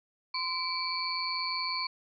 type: tone cluster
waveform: sine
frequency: 1034 / 2310 / 4349 / 4525 Hz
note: C6 / D7 / C#8 / C#8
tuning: -21 / -29 / -34 / +35 cents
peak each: -35 / -37 / -35 / -36 dBFS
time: 0.34-1.87 s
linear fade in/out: 5 ms
effects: none